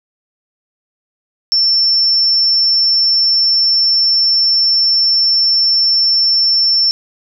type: tone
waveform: sine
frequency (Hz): 5390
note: E8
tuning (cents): +38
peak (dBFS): -9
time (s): 1.52-6.91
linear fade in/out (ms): 0
effects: none